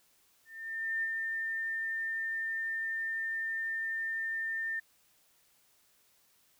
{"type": "tone with ADSR envelope", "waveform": "sine", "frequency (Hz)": 1803, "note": "A6", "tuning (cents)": 42, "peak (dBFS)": -29, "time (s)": [0.45, 4.8], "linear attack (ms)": 580, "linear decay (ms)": 36, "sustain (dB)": -3, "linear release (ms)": 9, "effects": ["white hiss -68 dBFS RMS until 6.59 s"]}